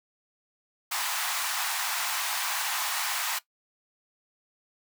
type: high-pass noise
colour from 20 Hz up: pink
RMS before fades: -30 dBFS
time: 0.91-3.39 s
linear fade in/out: 10 ms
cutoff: 770 Hz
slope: 48 dB/octave
effects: noise-tail reverb RT60 0.1 s tail -17 dB re dry